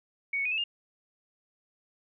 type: tone with pitch steps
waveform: sine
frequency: 2234 / 2216 / 2487 / 2618 / 2820 Hz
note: C#7 / C#7 / D#7 / E7 / F7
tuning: +13 / -1 / -1 / -13 / +16 cents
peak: -27 dBFS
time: 0.33-0.64 s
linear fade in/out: 5 ms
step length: 62 ms
effects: none